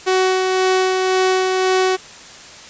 sawtooth tone with tremolo, 374 Hz, F#4, 19 cents sharp, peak -9 dBFS, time 0.06-1.97 s, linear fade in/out 20 ms, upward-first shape sine, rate 1.9 Hz, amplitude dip 30%, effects white hiss -38 dBFS RMS until 2.69 s + resampled to 16000 Hz

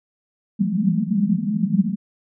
white band-pass noise, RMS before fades -20 dBFS, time 0.59-1.96 s, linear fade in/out 20 ms, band 170 to 220 Hz, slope 96 dB/octave, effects none

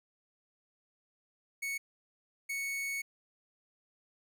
45% pulse tone bursts at uneven times, 2217 Hz, C#7, in tune, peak -34 dBFS, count 2, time 1.62-1.78 / 2.49-3.02 s, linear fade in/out 10 ms, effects none

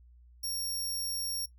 20% pulse tone, 5560 Hz, F8, 9 cents flat, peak -27 dBFS, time 0.43-1.46 s, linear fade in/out 10 ms, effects noise-tail reverb RT60 0.1 s tail -20 dB re dry + added 60 Hz sine -54 dBFS peak until 1.58 s

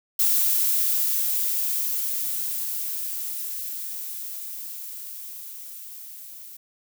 violet noise with level ramp, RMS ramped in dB -20 to -42 dBFS, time 0.19-6.57 s, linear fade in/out 5 ms, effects none

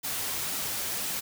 white noise with flanger, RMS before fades -32 dBFS, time 0.03-1.21 s, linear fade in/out 20 ms, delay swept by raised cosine 1.8 to 6.3 ms, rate 1.9 Hz, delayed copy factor -0.5, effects none

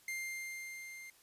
45% pulse tone with level ramp, 2100 Hz, C7, 6 cents sharp, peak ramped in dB -37 to -48 dBFS, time 0.08-1.1 s, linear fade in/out 2 ms, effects white hiss -65 dBFS RMS until 1.22 s + resampled to 32000 Hz

